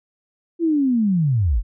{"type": "linear sweep", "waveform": "sine", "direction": "down", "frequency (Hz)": [345.1, 38.26], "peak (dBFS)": -15, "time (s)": [0.59, 1.63], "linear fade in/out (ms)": 50, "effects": []}